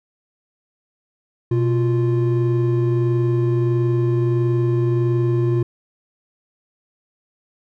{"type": "tone pair together", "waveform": "triangle", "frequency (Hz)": [123.47, 348.9], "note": ["B2", "F4"], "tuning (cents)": [0, -2], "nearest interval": "octave + tritone", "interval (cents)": 1798, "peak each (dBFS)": [-15, -18], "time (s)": [1.51, 5.63], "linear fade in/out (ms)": 5, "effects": []}